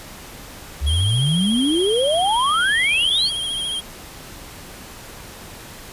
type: exponential sweep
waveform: sine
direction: up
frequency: 65.41 to 4699 Hz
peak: -16 dBFS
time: 0.8-3.31 s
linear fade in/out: 50 ms
type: tone with vibrato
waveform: square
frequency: 3230 Hz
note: G#7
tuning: 49 cents flat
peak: -23 dBFS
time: 0.86-3.81 s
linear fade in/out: 20 ms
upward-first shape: sine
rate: 14 Hz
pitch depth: 44 cents each way
effects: pink hiss -38 dBFS RMS until 5.92 s + resampled to 32000 Hz